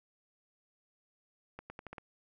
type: accelerating click train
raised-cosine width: 0.5 ms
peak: -29 dBFS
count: 6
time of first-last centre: 1.59-1.982 s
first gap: 110 ms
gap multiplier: 0.83
effects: none